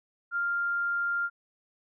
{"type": "tone", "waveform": "sine", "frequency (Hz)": 1396.9, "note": "F6", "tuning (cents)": 0, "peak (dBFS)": -26, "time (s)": [0.31, 1.3], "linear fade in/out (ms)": 50, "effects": []}